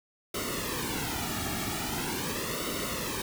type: noise with flanger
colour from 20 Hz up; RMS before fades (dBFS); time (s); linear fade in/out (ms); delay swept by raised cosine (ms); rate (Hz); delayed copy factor
pink; -33; 0.34-3.22; 5; 1.2 to 1.99; 0.42; -0.75
effects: none